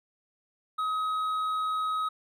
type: tone with hard clipping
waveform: sine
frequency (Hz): 1268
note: D#6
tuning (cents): +32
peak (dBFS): -28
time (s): 0.78-2.09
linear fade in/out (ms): 10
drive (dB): 4
effects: none